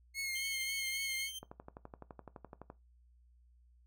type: tone with vibrato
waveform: sawtooth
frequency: 2157 Hz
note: C#7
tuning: 48 cents flat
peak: -33 dBFS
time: 0.14-1.3 s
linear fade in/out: 50 ms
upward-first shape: triangle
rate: 3.7 Hz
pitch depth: 39 cents each way
type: tone with tremolo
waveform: sawtooth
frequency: 3136 Hz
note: G7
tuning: in tune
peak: -38 dBFS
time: 0.35-1.39 s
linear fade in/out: 5 ms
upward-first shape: sine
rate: 12 Hz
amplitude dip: 45%
type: click train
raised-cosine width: 1 ms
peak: -33 dBFS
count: 16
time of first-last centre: 1.43-2.701 s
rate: 11.8 Hz
effects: noise-tail reverb RT60 0.2 s tail -17 dB re dry + added 60 Hz sine -62 dBFS peak until 3.86 s